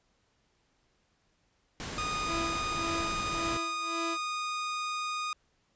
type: noise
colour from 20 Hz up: pink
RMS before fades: -38 dBFS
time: 1.8-3.57 s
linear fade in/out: 0 ms
type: tone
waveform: sawtooth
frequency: 1234 Hz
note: D#6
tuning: 15 cents flat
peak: -28 dBFS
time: 1.98-5.33 s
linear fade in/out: 2 ms
type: tone with tremolo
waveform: sawtooth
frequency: 333 Hz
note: E4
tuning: 18 cents sharp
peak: -29 dBFS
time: 2.25-4.18 s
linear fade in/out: 50 ms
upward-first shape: sine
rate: 1.8 Hz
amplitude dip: 90%
effects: pink hiss -72 dBFS RMS until 5.75 s + resampled to 16000 Hz